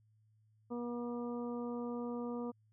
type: harmonic tone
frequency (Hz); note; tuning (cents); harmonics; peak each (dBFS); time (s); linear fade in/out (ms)
240.1; B3; -49; 1 / 2 / 3 / 4 / 5; -39 / -42 / -52 / -51 / -52; 0.7-2.52; 20
effects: added 108 Hz sine -67 dBFS peak until 2.72 s